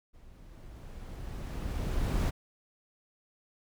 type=noise with level ramp; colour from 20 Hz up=brown; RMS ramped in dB=-55 to -26 dBFS; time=0.13-2.31 s; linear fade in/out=20 ms; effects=none